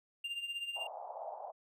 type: tone with tremolo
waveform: triangle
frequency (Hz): 2794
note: F7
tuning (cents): 0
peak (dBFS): -33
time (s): 0.24-0.87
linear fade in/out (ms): 5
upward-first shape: triangle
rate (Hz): 16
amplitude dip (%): 75
type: band-pass noise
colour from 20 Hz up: pink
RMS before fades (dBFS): -45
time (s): 0.75-1.52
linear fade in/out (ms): 20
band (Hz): 620 to 870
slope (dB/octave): 48
effects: none